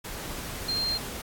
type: tone in noise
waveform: sine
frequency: 4186 Hz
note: C8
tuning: in tune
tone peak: -26 dBFS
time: 0.68-0.98 s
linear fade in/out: 10 ms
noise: pink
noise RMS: -37 dBFS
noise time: 0.04-1.22 s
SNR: +8 dB
effects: AAC 64 kbps